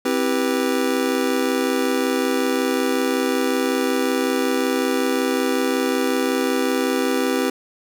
square chord, C major seventh, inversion none, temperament just, 261.6 / 327 / 392.4 / 490.5 Hz, C4 / E4 / G4 / B4, 0 / -14 / +2 / -12 cents, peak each -23 / -27 / -25 / -25 dBFS, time 0.05-7.5 s, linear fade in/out 5 ms, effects none

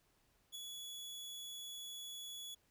sawtooth tone with ADSR envelope, 3393 Hz, G#7, 36 cents sharp, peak -40 dBFS, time 0.52-2.55 s, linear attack 32 ms, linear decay 7 ms, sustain -3 dB, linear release 11 ms, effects pink hiss -75 dBFS RMS until 2.7 s

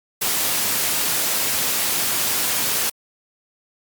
white noise, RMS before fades -21 dBFS, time 0.21-2.9 s, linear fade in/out 10 ms, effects high-pass 100 Hz 12 dB/octave + Opus 48 kbps

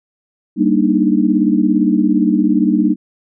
sine chord, Eb major seventh, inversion first, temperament equal, 196 / 233.1 / 293.7 / 311.1 Hz, G3 / Bb3 / D4 / Eb4, 0 / 0 / 0 / 0 cents, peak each -16 dBFS, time 0.56-2.96 s, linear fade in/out 50 ms, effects none

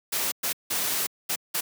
white noise bursts at uneven times, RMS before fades -27 dBFS, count 5, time 0.12-0.32 / 0.43-0.53 / 0.7-1.07 / 1.29-1.36 / 1.54-1.61 s, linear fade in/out 10 ms, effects high-pass 150 Hz 12 dB/octave

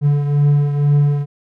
triangle beating tone pair, 144.5 / 146.6 Hz, D3 / D3, -28 / -3 cents, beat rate 2.1 Hz, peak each -10 / -18 dBFS, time 0.01-1.26 s, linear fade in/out 50 ms, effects none

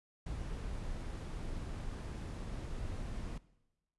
brown noise, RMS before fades -41 dBFS, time 0.26-3.38 s, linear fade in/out 5 ms, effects noise-tail reverb RT60 1.0 s tail -20 dB re dry + resampled to 24000 Hz

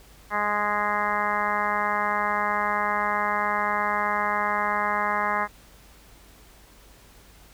harmonic tone with a mistuned harmonic, 207.7 Hz, G#3, in tune, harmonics 1 / 2 / 3 / 4 / 5 / 6 / 7 / 8 / 9 / 10, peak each -37 / -38 / -33 / -29 / -28 / -29 / -37 / -31 / -34 / -34 dBFS, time 0.3-5.48 s, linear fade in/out 50 ms, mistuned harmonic 1, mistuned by -18 cents, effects added 50 Hz sine -53 dBFS peak until 7.53 s + pink hiss -53 dBFS RMS until 7.53 s

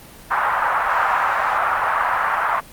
white band-pass noise, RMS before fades -19 dBFS, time 0.3-2.61 s, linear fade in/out 20 ms, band 790 to 1400 Hz, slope 24 dB/octave, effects pink hiss -42 dBFS RMS until 2.72 s + Opus 32 kbps

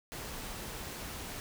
pink noise, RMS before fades -42 dBFS, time 0.12-1.4 s, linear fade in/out 0 ms, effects none

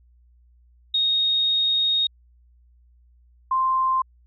sine tone pair in turn, 3729 / 1046.4 Hz, A#7 / C6, 0 / 0 cents, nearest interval octave + minor seventh, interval 2200 cents, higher first, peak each -18 dBFS, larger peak neither, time 0.94-2.07 / 3.51-4.02 s, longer first, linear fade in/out 5 ms, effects added 60 Hz sine -53 dBFS peak until 4.26 s

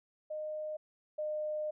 sine tone pair in turn, 614 / 609.1 Hz, D#5 / D#5, -23 / -37 cents, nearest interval unison, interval 14 cents, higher first, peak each -36 / -33 dBFS, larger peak second, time 0.3-0.77 / 1.18-1.71 s, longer second, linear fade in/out 10 ms, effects none

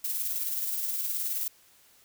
violet noise with tremolo, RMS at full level -30 dBFS, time 0.04-1.48 s, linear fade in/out 5 ms, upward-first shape square, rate 19 Hz, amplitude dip 30%, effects white hiss -60 dBFS RMS until 2.04 s

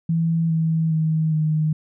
sine tone with pitch steps, 164.81 / 161.51 / 158.28 / 155.11 Hz, E3 / E3 / D#3 / D#3, 0 / -35 / +30 / -5 cents, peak -17 dBFS, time 0.09-1.73 s, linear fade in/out 5 ms, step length 410 ms, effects none

